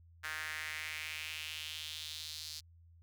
sawtooth tone with high-pass filter sweep, 155.56 Hz, D#3, in tune, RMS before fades -43 dBFS, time 0.23-2.61 s, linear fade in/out 20 ms, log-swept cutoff 1600 to 4600 Hz, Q 3.2, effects added 84 Hz sine -58 dBFS peak until 3.02 s

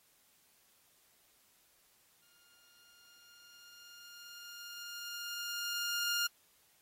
15% pulse tone with exponential growth, 1411 Hz, F6, 17 cents sharp, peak -24 dBFS, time 2.22-6.27 s, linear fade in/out 5 ms, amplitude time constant 880 ms, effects white hiss -69 dBFS RMS until 6.81 s + AAC 48 kbps

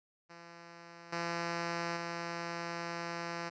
5% pulse tone with level steps, 170 Hz, F3, 46 cents flat, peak -39 / -23 / -26 dBFS, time 0.29-3.5 s, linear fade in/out 20 ms, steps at 1.12 / 1.96 s, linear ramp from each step 10 ms, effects resampled to 16000 Hz

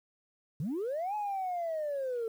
sine linear two-way sweep, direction up then down, 127.3 to 853 to 442.3 Hz, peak -30 dBFS, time 0.6-2.28 s, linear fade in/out 2 ms, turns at 1.15 s, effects tanh soft clip ceiling -28 dBFS + 10-bit

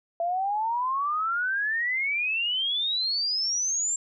sine exponential sweep, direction up, 669 to 7459 Hz, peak -24 dBFS, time 0.2-3.96 s, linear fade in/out 2 ms, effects none

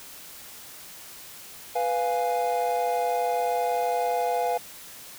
triangle chord, F diminished, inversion second, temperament equal, 493.9 / 698.5 / 830.6 Hz, Cb5 / F5 / Ab5, 0 / 0 / 0 cents, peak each -26 / -24 / -27 dBFS, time 1.75-4.58 s, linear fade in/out 10 ms, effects white hiss -44 dBFS RMS until 5.18 s

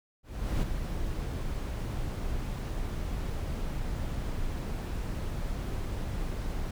brown noise with ADSR envelope, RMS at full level -27 dBFS, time 0.23-6.71 s, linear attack 400 ms, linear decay 5 ms, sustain -6 dB, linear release 4 ms, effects none

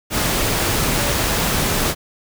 sine tone in noise, 576 Hz, D5, 34 cents flat, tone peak -25 dBFS, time 0.95-1.16 s, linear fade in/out 50 ms, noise pink, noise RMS -19 dBFS, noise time 0.1-1.95 s, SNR -9 dB, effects none

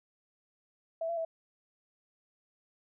sine tone with pitch steps, 657 / 677 / 654 Hz, E5 / E5 / E5, -6 / +46 / -14 cents, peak -31 dBFS, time 1.01-1.25 s, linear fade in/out 5 ms, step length 80 ms, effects none

